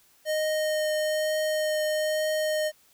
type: tone with vibrato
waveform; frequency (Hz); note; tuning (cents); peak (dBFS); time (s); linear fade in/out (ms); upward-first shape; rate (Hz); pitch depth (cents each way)
square; 617; D#5; -15; -25; 0.25-2.72; 50; triangle; 1.1; 10
effects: white hiss -61 dBFS RMS until 2.93 s